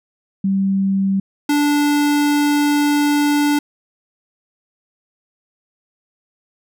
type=tone pair in turn; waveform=sine / square; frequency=194.3 / 292 Hz; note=G3 / D4; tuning=-15 / -10 cents; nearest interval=perfect fifth; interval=705 cents; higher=second; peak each=-14 dBFS; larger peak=neither; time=0.44-1.2 / 1.49-3.59 s; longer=second; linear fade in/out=5 ms; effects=none